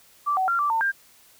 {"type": "tone with pitch steps", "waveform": "sine", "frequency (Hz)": [1166, 754, 1379, 1167, 902, 1595], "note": ["D6", "F#5", "F6", "D6", "A5", "G6"], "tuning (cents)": [-13, 32, -22, -11, 43, 30], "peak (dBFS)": -20, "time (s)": [0.26, 0.92], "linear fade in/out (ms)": 20, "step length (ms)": 110, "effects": ["white hiss -55 dBFS RMS until 1.39 s"]}